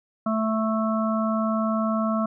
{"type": "harmonic tone", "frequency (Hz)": 220, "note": "A3", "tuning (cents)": 0, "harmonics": [1, 3, 5, 6], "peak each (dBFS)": [-23, -28, -30, -31], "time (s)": [0.26, 2.26], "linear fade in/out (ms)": 5, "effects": []}